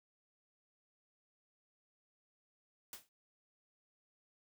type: noise with exponential decay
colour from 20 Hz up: white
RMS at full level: -44 dBFS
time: 2.93-3.09 s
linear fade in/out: 1 ms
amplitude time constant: 33 ms
effects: none